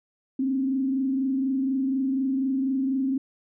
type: tone with frequency modulation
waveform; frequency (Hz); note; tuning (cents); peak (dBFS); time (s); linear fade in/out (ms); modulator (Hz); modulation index
sine; 266.4; C4; +31; -22; 0.39-3.18; 5; 24.1; 0.49
effects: none